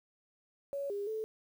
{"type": "tone with pitch steps", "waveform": "sine", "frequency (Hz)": [560, 405, 437.6], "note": ["C#5", "G#4", "A4"], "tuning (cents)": [18, -43, -9], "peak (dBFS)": -34, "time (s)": [0.73, 1.24], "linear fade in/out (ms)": 0, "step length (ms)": 170, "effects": ["10-bit"]}